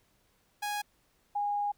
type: tone pair in turn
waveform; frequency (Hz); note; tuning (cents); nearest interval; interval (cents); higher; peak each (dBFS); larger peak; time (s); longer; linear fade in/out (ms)
sawtooth / sine; 828 / 819.9; G#5 / G#5; -5 / -22; unison; 17; first; -28; neither; 0.62-0.82 / 1.35-1.72; second; 10
effects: pink hiss -70 dBFS RMS until 1.77 s